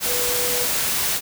sine tone in noise, 490 Hz, B4, 14 cents flat, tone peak -27 dBFS, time 0.05-0.68 s, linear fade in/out 50 ms, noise white, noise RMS -22 dBFS, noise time 0-1.21 s, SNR -8 dB, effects none

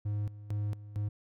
triangle tone with tremolo, 103.83 Hz, G#2, in tune, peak -28 dBFS, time 0.05-1.09 s, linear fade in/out 10 ms, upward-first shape square, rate 2.2 Hz, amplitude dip 80%, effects none

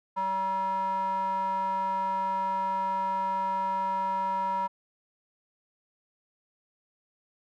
square tone with band-pass filter, 191.1 Hz, G3, 44 cents flat, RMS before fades -29 dBFS, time 0.16-4.68 s, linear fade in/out 20 ms, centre 1000 Hz, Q 8.5, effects none

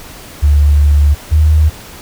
sine tone pair in turn, 72.8 / 77.05 Hz, D2 / D#2, -15 / -16 cents, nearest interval minor second, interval 99 cents, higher second, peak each -5 dBFS, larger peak neither, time 0.42-1.15 / 1.31-1.7 s, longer first, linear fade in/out 20 ms, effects pink hiss -33 dBFS RMS until 2.01 s

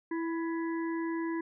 harmonic tone with a mistuned harmonic, 330 Hz, E4, 2 cents sharp, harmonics 1 / 3 / 5 / 6, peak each -31 / -41 / -45 / -47 dBFS, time 0.11-1.41 s, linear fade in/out 5 ms, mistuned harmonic 5, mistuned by +31 cents, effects none

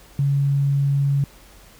sine tone, 140 Hz, C#3, 18 cents sharp, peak -16 dBFS, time 0.19-1.24 s, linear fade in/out 2 ms, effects added 46 Hz sine -50 dBFS peak until 1.79 s + pink hiss -49 dBFS RMS until 1.79 s

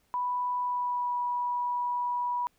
sine tone with pitch glide, 987.8 to 975.3 Hz, B5 to B5, 0 to -22 cents, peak -27 dBFS, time 0.14-2.47 s, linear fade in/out 0 ms, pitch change -22 cents, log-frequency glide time 0.59-1.17 s, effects pink hiss -70 dBFS RMS until 2.58 s

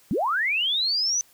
sine linear sweep, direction up, 152 to 6100 Hz, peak -21 dBFS, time 0.11-1.21 s, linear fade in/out 0 ms, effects white hiss -57 dBFS RMS until 1.33 s

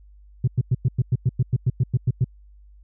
sine tone bursts, 125 Hz, B2, 21 cents sharp, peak -13 dBFS, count 14, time 0.44-2.244 s, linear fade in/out 5 ms, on 36 ms, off 100 ms, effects tanh soft clip ceiling -13 dBFS + added 50 Hz sine -46 dBFS peak until 2.83 s

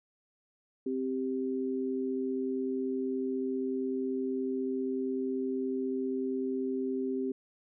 sine tone pair together, 261.6 / 392 Hz, C4 / G4, 0 / 0 cents, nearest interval perfect fifth, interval 700 cents, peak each -32 / -33 dBFS, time 0.86-7.32 s, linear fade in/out 5 ms, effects none

